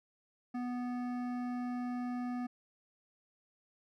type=tone with hard clipping; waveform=sine; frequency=246.3 Hz; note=B3; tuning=5 cents flat; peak=-37 dBFS; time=0.54-2.47 s; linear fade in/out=10 ms; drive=13 dB; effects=none